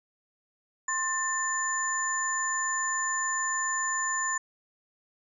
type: tone cluster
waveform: sine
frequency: 1053 / 1779 / 7020 Hz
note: C6 / A6 / A8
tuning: +11 / +19 / -5 cents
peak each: -31 dBFS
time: 0.88-4.38 s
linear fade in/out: 5 ms
effects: none